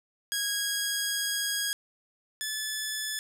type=tone pair in turn; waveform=10% pulse; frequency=1646 / 1731.4 Hz; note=G#6 / A6; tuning=-16 / -28 cents; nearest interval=minor second; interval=88 cents; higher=second; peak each=-19 / -22 dBFS; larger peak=first; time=0.32-1.73 / 2.41-3.19 s; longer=first; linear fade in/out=0 ms; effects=none